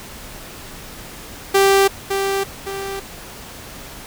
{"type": "tone with echo", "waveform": "sawtooth", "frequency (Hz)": 392, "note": "G4", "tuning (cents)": 0, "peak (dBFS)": -7, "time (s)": [1.54, 1.88], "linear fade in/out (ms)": 10, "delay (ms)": 560, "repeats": 2, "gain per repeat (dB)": -7, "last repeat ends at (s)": 3, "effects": ["pink hiss -36 dBFS RMS until 4.06 s"]}